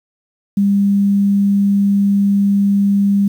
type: tone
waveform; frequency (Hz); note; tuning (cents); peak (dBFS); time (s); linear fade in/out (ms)
sine; 200; G3; +35; -10; 0.57-3.28; 5
effects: 7-bit